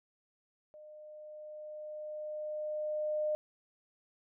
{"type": "tone with level ramp", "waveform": "sine", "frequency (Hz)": 608, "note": "D#5", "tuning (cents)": -40, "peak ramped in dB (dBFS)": [-50, -29], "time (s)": [0.74, 3.35], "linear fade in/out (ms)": 0, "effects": []}